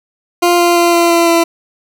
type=tone with pitch steps; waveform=20% pulse; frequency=349.2 / 346.6 / 344 / 341.4 / 338.9 / 336.3 Hz; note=F4 / F4 / F4 / F4 / E4 / E4; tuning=0 / -13 / -26 / -39 / +48 / +35 cents; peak=-3 dBFS; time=0.42-1.44 s; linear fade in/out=10 ms; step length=170 ms; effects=none